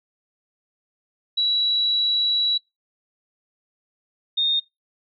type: tone pair in turn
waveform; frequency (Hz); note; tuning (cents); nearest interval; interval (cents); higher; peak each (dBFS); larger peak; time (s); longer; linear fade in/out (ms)
sine; 3913 / 3675; B7 / A#7; -17 / -25; minor second; 108; first; -18; neither; 1.37-2.58 / 4.37-4.6; first; 10
effects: noise-tail reverb RT60 0.2 s tail -22 dB re dry